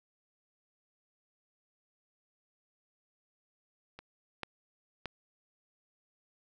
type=clicks; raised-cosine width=0.3 ms; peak=-30 / -20 / -21 dBFS; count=3; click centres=3.99 / 4.433 / 5.057 s; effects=none